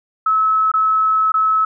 sine tone with dropouts, 1295 Hz, E6, 31 cents flat, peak -12 dBFS, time 0.26-1.65 s, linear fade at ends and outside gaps 5 ms, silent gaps 0.717-0.738 / 1.32-1.34 s, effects none

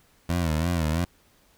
20% pulse tone with vibrato, 82.41 Hz, E2, in tune, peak -18 dBFS, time 0.29-1.05 s, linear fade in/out 5 ms, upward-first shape sine, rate 3 Hz, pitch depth 120 cents each way, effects pink hiss -61 dBFS RMS until 1.57 s

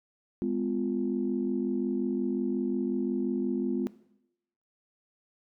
sine chord, F diminished, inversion first, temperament equal with one note detuned, 207.7 / 253.3 / 349.2 Hz, Ab3 / Cb4 / F4, 0 / +44 / 0 cents, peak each -31 / -30 / -31 dBFS, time 0.42-3.87 s, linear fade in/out 0 ms, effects noise-tail reverb RT60 0.8 s tail -17 dB re dry + tanh soft clip ceiling -17 dBFS

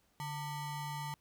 square ring-modulated tone, 523.3 Hz, C5, in tune, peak -36 dBFS, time 0.2-1.14 s, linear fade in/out 0 ms, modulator 378 Hz, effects pink hiss -73 dBFS RMS until 1.2 s

